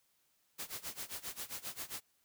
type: noise with tremolo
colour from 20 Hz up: white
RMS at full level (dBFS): -41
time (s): 0.58-2.01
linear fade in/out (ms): 20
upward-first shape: sine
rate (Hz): 7.5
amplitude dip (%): 90
effects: white hiss -75 dBFS RMS until 2.24 s